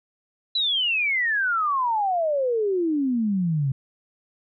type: exponential sweep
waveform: sine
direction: down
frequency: 4021 to 130.3 Hz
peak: -20 dBFS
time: 0.55-3.72 s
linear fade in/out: 5 ms
effects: none